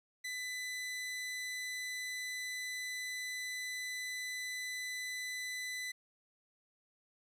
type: tone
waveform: sawtooth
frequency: 2001 Hz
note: B6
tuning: 22 cents sharp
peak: -35 dBFS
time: 0.24-5.92 s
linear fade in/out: 10 ms
effects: low-pass 12000 Hz 12 dB/octave + 12-bit